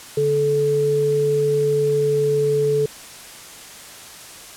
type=tone pair together; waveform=sine; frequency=144.76 / 433.8 Hz; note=D3 / A4; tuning=-25 / -25 cents; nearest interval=octave + perfect fifth; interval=1900 cents; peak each=-24 / -16 dBFS; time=0.17-2.86 s; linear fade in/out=5 ms; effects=white hiss -39 dBFS RMS until 4.56 s + low-pass 11000 Hz 12 dB/octave